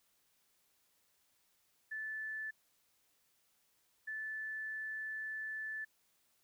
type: tone bursts at uneven times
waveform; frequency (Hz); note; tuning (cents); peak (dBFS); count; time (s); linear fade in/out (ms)
sine; 1748; A6; -12; -39; 2; 1.91-2.51 / 4.07-5.85; 10
effects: white hiss -75 dBFS RMS until 6.43 s

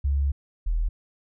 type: tone pair in turn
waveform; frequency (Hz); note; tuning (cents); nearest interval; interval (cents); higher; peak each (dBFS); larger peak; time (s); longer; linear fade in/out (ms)
sine; 70 / 40.26; C#2 / E1; +18 / -40; minor seventh; 958; first; -20 / -21; first; 0.04-0.32 / 0.66-0.89; first; 10
effects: none

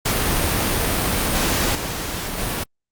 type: noise with level steps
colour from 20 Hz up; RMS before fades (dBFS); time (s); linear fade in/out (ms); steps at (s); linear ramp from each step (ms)
pink; -20 / -27 / -24; 0.05-2.64; 10; 1.75 / 2.38; 2
effects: Opus 48 kbps

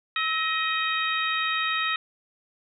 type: harmonic tone with a mistuned harmonic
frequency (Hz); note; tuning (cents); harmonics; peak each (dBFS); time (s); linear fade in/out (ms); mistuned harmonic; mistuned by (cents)
627; D#5; +13; 2 / 3 / 4 / 5 / 6; -28 / -29 / -30 / -35 / -31; 0.16-1.96; 2; 2; +56
effects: none

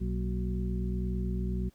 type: harmonic tone with a mistuned harmonic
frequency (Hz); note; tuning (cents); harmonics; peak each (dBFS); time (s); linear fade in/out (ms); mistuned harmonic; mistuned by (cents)
61.74; B1; 0; 1 / 2 / 3 / 4 / 6; -31 / -38 / -34 / -42 / -42; 0-1.7; 20; 4; -93
effects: pink hiss -67 dBFS RMS until 1.74 s

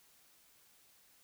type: silence
effects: white hiss -66 dBFS RMS until 1.23 s

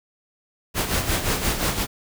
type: noise with tremolo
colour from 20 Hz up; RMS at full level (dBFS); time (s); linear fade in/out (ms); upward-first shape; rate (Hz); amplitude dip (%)
pink; -21; 0.74-1.87; 50; sine; 5.7; 60
effects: none

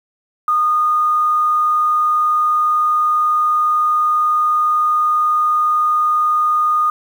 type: tone with quantisation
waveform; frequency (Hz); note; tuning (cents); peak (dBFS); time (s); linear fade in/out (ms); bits
sine; 1227; D#6; -25; -12; 0.48-6.9; 2; 7
effects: none

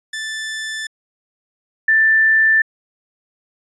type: tone pair in turn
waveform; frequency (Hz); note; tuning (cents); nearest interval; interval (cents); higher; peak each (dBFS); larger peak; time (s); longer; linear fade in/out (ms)
sawtooth / sine; 1760 / 1771.2; A6 / A6; 0 / +11; unison; 11; second; -20 / -10; second; 0.13-0.87 / 1.88-2.62; neither; 5
effects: resampled to 22050 Hz

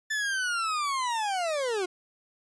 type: linear sweep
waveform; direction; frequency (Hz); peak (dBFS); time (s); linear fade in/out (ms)
40% pulse; down; 1760 to 349.2; -26; 0.1-1.86; 10
effects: resampled to 22050 Hz

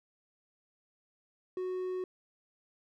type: tone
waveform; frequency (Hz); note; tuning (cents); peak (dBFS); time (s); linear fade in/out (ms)
triangle; 368.6; F#4; -7; -31; 1.57-2.04; 2
effects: none

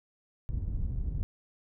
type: low-pass noise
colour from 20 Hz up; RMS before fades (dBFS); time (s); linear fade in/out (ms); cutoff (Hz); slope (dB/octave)
pink; -32; 0.49-1.23; 0; 100; 12
effects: none

